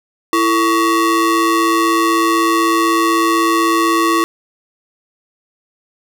square ring-modulated tone, 392 Hz, G4, in tune, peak -9 dBFS, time 0.33-4.24 s, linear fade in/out 0 ms, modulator 726 Hz, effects none

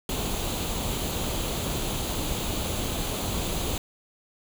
pink noise with comb filter, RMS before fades -29 dBFS, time 0.09-3.78 s, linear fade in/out 2 ms, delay 0.28 ms, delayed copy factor +0.55, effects none

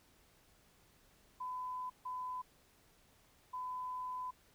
sine tone bursts at uneven times, 1007 Hz, B5, 33 cents sharp, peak -39 dBFS, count 3, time 1.4-1.9 / 2.05-2.42 / 3.53-4.31 s, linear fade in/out 10 ms, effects pink hiss -68 dBFS RMS until 4.54 s

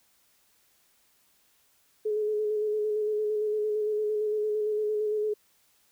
sine tone with vibrato, 424.8 Hz, G#4, 39 cents sharp, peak -25 dBFS, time 2.05-5.34 s, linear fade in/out 10 ms, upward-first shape square, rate 8.8 Hz, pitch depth 20 cents each way, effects white hiss -66 dBFS RMS until 5.91 s

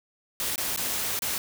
white noise with dropouts, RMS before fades -29 dBFS, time 0.4-1.38 s, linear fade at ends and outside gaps 1 ms, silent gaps 0.558-0.579 / 0.762-0.774 / 1.191-1.221 s, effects none

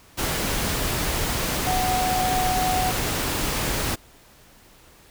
sine tone in noise, 740 Hz, F#5, in tune, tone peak -22 dBFS, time 1.66-2.92 s, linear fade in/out 20 ms, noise pink, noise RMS -25 dBFS, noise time 0.17-3.96 s, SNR 0 dB, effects pink hiss -52 dBFS RMS until 5.1 s

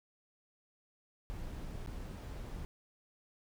brown noise with dropouts, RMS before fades -43 dBFS, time 1.3-2.65 s, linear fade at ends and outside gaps 0 ms, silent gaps 1.861-1.873 s, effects none

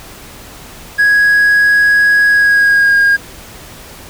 triangle tone with pitch glide, 1661.2 to 1625.1 Hz, G#6 to G#6, 0 to -38 cents, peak -4 dBFS, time 0.98-3.17 s, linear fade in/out 20 ms, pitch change -38 cents, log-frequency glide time 2.29-2.97 s, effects tanh soft clip ceiling 0 dBFS + pink hiss -34 dBFS RMS until 4.09 s

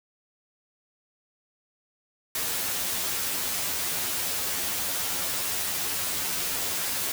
white noise with comb filter, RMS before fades -29 dBFS, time 2.35-7.12 s, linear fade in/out 2 ms, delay 11 ms, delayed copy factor +0.9, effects none

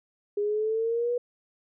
sine exponential sweep, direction up, 407.7 to 490 Hz, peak -24 dBFS, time 0.37-1.18 s, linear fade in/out 5 ms, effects none

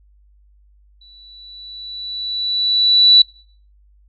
sine tone with exponential growth, 3951 Hz, B7, in tune, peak -4 dBFS, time 1.01-3.22 s, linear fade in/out 5 ms, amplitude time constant 480 ms, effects noise-tail reverb RT60 0.5 s tail -24 dB re dry + added 50 Hz sine -49 dBFS peak until 4.08 s

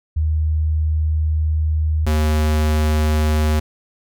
sine / square tone pair in turn, 77.78 / 76.66 Hz, D#2 / D#2, 0 / -25 cents, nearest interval unison, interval 25 cents, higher first, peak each -15 dBFS, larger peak neither, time 0.16-2.06 / 2.06-3.6 s, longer first, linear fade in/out 10 ms, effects none

